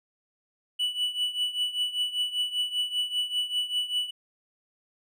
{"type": "tone with tremolo", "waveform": "triangle", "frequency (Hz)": 2960, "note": "F#7", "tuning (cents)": 0, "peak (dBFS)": -21, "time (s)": [0.79, 4.11], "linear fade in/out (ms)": 10, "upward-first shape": "triangle", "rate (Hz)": 5.1, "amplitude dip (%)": 85, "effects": []}